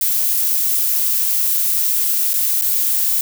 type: noise with dropouts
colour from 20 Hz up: violet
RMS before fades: -17 dBFS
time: 0.01-3.21 s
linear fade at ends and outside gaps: 2 ms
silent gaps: 2.334-2.338 / 2.613-2.62 s
effects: none